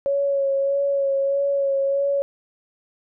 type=tone with vibrato; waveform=sine; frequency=554.4 Hz; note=C#5; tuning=in tune; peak=-18 dBFS; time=0.06-2.22 s; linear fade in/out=0 ms; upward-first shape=sine; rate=1.6 Hz; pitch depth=22 cents each way; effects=none